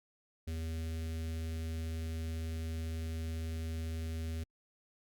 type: tone with notch filter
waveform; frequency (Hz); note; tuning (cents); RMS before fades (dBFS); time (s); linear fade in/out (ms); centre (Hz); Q
square; 81; E2; -30; -38; 0.47-4.44; 10; 950; 0.65
effects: Opus 48 kbps